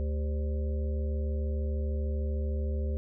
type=harmonic tone with a mistuned harmonic; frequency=73.42 Hz; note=D2; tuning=in tune; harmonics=1 / 3 / 5 / 7 / 8; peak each=-28 / -41 / -42 / -43 / -49 dBFS; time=0-2.97 s; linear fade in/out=0 ms; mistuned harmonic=5; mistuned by=+120 cents; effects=none